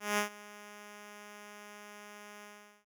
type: tone with ADSR envelope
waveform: 5% pulse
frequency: 207.4 Hz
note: G#3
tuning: 2 cents flat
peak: -16 dBFS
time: 0-2.85 s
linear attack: 180 ms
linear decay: 110 ms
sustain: -21 dB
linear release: 420 ms
effects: none